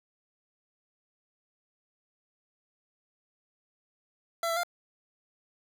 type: tone with pitch steps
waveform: 25% pulse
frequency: 672 / 666 / 698 Hz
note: E5 / E5 / F5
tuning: +33 / +18 / -1 cents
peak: -24 dBFS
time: 4.43-4.634 s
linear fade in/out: 2 ms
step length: 68 ms
effects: none